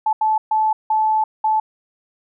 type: tone bursts at uneven times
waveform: sine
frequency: 869 Hz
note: A5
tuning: 22 cents flat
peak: -14 dBFS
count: 5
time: 0.06-0.13 / 0.21-0.38 / 0.51-0.73 / 0.9-1.24 / 1.44-1.6 s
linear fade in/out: 5 ms
effects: none